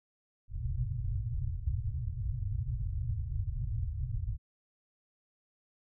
white low-pass noise, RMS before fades -34 dBFS, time 0.48-4.38 s, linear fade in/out 50 ms, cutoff 130 Hz, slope 96 dB/octave, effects none

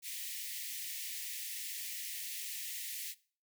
white high-pass noise, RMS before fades -42 dBFS, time 0.02-3.15 s, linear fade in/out 50 ms, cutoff 1800 Hz, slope 96 dB/octave, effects noise-tail reverb RT60 0.4 s tail -19 dB re dry

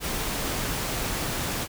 pink noise, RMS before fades -29 dBFS, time 0-1.68 s, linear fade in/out 50 ms, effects none

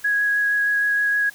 sine tone with vibrato, 1661.2 Hz, G#6, in tune, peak -17 dBFS, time 0.04-1.3 s, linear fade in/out 10 ms, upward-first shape sine, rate 6.4 Hz, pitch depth 9 cents each way, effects white hiss -46 dBFS RMS until 1.34 s

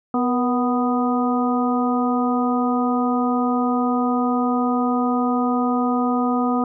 harmonic tone with a mistuned harmonic, 247.9 Hz, B3, 7 cents sharp, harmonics 1 / 2 / 3 / 4 / 5, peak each -19 / -27 / -25 / -30 / -26 dBFS, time 0.14-6.64 s, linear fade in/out 2 ms, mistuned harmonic 2, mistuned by -51 cents, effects none

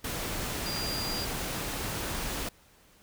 sine tone in noise, 4789 Hz, D8, 33 cents sharp, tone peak -34 dBFS, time 0.66-1.25 s, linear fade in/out 5 ms, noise pink, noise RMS -34 dBFS, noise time 0.04-2.49 s, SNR -3 dB, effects pink hiss -60 dBFS RMS until 3.02 s

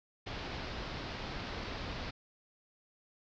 pink low-pass noise, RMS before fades -41 dBFS, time 0.26-2.11 s, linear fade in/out 10 ms, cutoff 5100 Hz, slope 48 dB/octave, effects none

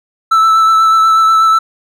triangle tone with vibrato, 1318.5 Hz, E6, in tune, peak -4 dBFS, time 0.31-1.59 s, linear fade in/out 10 ms, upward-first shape triangle, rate 8.2 Hz, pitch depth 19 cents each way, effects none

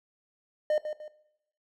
triangle tone with echo, 608 Hz, D#5, 40 cents flat, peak -21 dBFS, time 0.7-0.78 s, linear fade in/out 2 ms, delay 150 ms, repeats 2, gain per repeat -9 dB, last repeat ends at 1.08 s, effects noise-tail reverb RT60 0.8 s tail -17 dB re dry

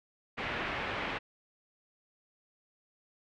white low-pass noise, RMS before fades -36 dBFS, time 0.37-1.19 s, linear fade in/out 20 ms, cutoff 2600 Hz, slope 24 dB/octave, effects none

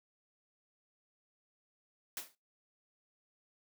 white noise with exponential decay, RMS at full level -37 dBFS, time 2.17-2.35 s, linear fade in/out 1 ms, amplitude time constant 38 ms, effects noise-tail reverb RT60 0.2 s tail -17 dB re dry + high-pass 200 Hz 12 dB/octave

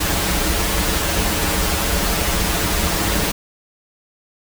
pink noise with comb filter, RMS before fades -19 dBFS, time 0-3.32 s, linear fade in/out 10 ms, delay 7.9 ms, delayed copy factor -0.85, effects none

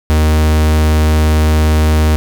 45% pulse tone, 77.4 Hz, D#2, 9 cents flat, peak -8 dBFS, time 0.1-2.16 s, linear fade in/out 0 ms, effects none

